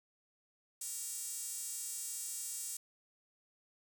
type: tone with high-pass filter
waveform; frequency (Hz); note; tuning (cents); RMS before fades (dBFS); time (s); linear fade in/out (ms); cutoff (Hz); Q
sawtooth; 466.2; A#4; 0; -42; 0.81-2.77; 5; 8000; 2.4
effects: none